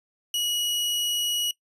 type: tone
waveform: sawtooth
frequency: 2912 Hz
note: F#7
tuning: 28 cents flat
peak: -21 dBFS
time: 0.34-1.51 s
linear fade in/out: 2 ms
effects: noise-tail reverb RT60 0.1 s tail -21 dB re dry + resampled to 32000 Hz